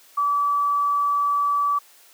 sine tone, 1151 Hz, D6, 35 cents flat, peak -18 dBFS, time 0.17-1.79 s, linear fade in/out 10 ms, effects white hiss -52 dBFS RMS until 2.13 s + high-pass 400 Hz 12 dB/octave

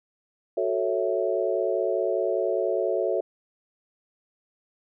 sine chord, F# minor seventh, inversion none, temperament equal, 370 / 440 / 554.4 / 659.3 Hz, F#4 / A4 / C#5 / E5, 0 / 0 / 0 / 0 cents, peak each -28 dBFS, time 0.57-3.21 s, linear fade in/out 5 ms, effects none

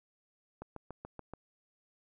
click train, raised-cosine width 1 ms, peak -29 dBFS, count 6, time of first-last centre 0.62-1.336 s, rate 6.98 Hz, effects none

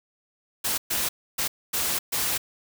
white noise bursts at uneven times, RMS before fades -26 dBFS, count 5, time 0.64-0.78 / 0.9-1.09 / 1.38-1.48 / 1.73-1.99 / 2.12-2.38 s, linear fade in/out 10 ms, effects none

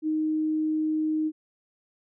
sine tone, 311.1 Hz, D#4, in tune, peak -23 dBFS, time 0.02-1.32 s, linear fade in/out 50 ms, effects none

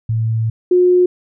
sine tone pair in turn, 112.2 / 360.1 Hz, A2 / F#4, +34 / -47 cents, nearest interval octave + minor sixth, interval 2019 cents, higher second, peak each -14 / -8 dBFS, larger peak second, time 0.09-0.5 / 0.71-1.06 s, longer first, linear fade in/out 5 ms, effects none

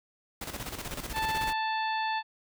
pink noise with tremolo, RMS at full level -36 dBFS, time 0.41-1.53 s, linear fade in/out 5 ms, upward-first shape square, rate 16 Hz, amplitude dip 60%
harmonic tone, 880 Hz, A5, in tune, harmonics 1 / 2 / 3 / 4 / 5, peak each -29 / -35 / -39 / -41 / -43 dBFS, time 1.13-2.23 s, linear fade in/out 50 ms
effects none

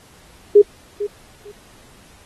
sine tone with echo, 411.4 Hz, G#4, 16 cents flat, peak -4 dBFS, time 0.55-0.62 s, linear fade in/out 10 ms, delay 450 ms, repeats 2, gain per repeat -15 dB, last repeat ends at 1.52 s, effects pink hiss -49 dBFS RMS until 2.25 s + AAC 32 kbps

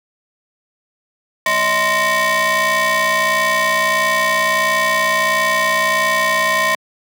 30% pulse ring-modulated tone, 405.5 Hz, G#4, 41 cents flat, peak -8 dBFS, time 1.46-6.75 s, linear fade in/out 2 ms, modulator 1450 Hz, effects high-pass 200 Hz 12 dB/octave

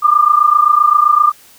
sine tone pair together, 1185.3 / 1213 Hz, D6 / D#6, +16 / -44 cents, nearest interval unison, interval 40 cents, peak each -10 dBFS, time 0.02-1.32 s, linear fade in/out 20 ms, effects white hiss -44 dBFS RMS until 1.58 s

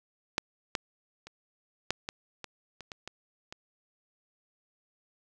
clicks, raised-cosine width 0.2 ms, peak -9 / -11 / -28 / -10 / -17 / -22 / -26 / -23 / -22 / -24 dBFS, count 10, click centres 0.381 / 0.752 / 1.27 / 1.906 / 2.089 / 2.443 / 2.807 / 2.918 / 3.076 / 3.525 s, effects none

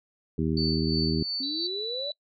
harmonic tone, 79.4 Hz, D#2, 36 cents sharp, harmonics 1 / 2 / 3 / 4 / 5, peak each -32 / -28 / -29 / -31 / -33 dBFS, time 0.38-1.23 s, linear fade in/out 5 ms
sine tone with tremolo, 4500 Hz, C#8, 25 cents sharp, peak -27 dBFS, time 0.57-1.67 s, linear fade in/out 2 ms, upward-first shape sine, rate 2.9 Hz, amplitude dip 55%
sine exponential sweep, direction up, 261.6 to 599 Hz, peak -33 dBFS, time 1.4-2.11 s, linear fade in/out 5 ms
sine tone, 3959 Hz, B7, 3 cents sharp, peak -31 dBFS, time 1.43-2.12 s, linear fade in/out 2 ms
effects noise-tail reverb RT60 0.1 s tail -24 dB re dry

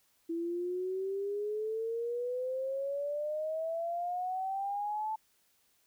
sine exponential sweep, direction up, 330.2 to 880 Hz, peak -32 dBFS, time 0.29-5.16 s, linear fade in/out 10 ms, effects white hiss -71 dBFS RMS until 5.86 s

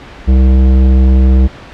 sine tone with tanh clipping, 65 Hz, C2, 11 cents flat, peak -6 dBFS, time 0.27-1.48 s, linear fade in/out 20 ms, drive 14 dB, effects pink hiss -32 dBFS RMS until 1.73 s + low-pass 3000 Hz 12 dB/octave

